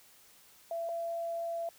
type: tone pair in turn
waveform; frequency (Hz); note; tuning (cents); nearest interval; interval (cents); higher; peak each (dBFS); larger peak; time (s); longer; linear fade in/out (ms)
sine; 671 / 674.1; E5 / E5; +31 / +39; unison; 8; second; -33 / -33; neither; 0.71-0.89 / 0.89-1.69; second; 2
effects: white hiss -60 dBFS RMS until 1.78 s